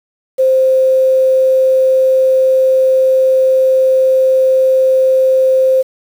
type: tone with quantisation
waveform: sine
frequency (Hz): 523.3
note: C5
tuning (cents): 0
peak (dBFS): -7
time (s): 0.38-5.83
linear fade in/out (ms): 20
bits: 6
effects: none